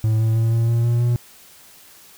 triangle tone with pitch steps, 110 / 111.66 / 113.35 / 115.07 / 116.81 / 118.58 / 120.37 Hz, A2 / A2 / A#2 / A#2 / A#2 / A#2 / B2, 0 / +26 / -48 / -22 / +4 / +30 / -44 cents, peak -13 dBFS, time 0.04-1.16 s, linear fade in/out 0 ms, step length 160 ms, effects white hiss -47 dBFS RMS until 2.17 s

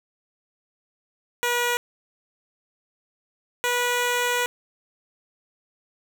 10% pulse tone pair in turn, 482.9 / 487.7 Hz, B4 / B4, -39 / -22 cents, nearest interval unison, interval 17 cents, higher second, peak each -13 dBFS, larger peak neither, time 1.43-1.77 / 3.64-4.46 s, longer second, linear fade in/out 0 ms, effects none

